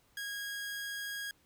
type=tone; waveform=sawtooth; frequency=1641 Hz; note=G#6; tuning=21 cents flat; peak=-34 dBFS; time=0.17-1.31 s; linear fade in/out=2 ms; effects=pink hiss -69 dBFS RMS until 1.45 s